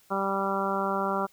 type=harmonic tone; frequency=195.5 Hz; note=G3; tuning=4 cents flat; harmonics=1 / 2 / 3 / 4 / 5 / 6 / 7; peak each=-33 / -33 / -33 / -33 / -33 / -33 / -33 dBFS; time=0.1-1.27 s; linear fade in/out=20 ms; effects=white hiss -61 dBFS RMS until 1.32 s